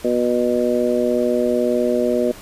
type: harmonic tone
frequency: 122 Hz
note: B2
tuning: 21 cents flat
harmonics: 2 / 3 / 4 / 5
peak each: -21 / -21 / -21 / -21 dBFS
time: 0.04-2.32 s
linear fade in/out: 10 ms
effects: pink hiss -40 dBFS RMS until 2.41 s + resampled to 32000 Hz